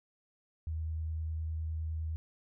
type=tone with vibrato; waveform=sine; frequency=79.6 Hz; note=D#2; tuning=40 cents sharp; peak=-33 dBFS; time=0.67-2.16 s; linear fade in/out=0 ms; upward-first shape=triangle; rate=9.8 Hz; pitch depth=12 cents each way; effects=none